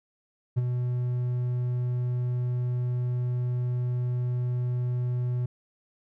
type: tone with ADSR envelope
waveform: triangle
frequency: 123.47 Hz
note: B2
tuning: in tune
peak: -17 dBFS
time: 0.56-5.46 s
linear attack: 21 ms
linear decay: 23 ms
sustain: -6 dB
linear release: 5 ms
effects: none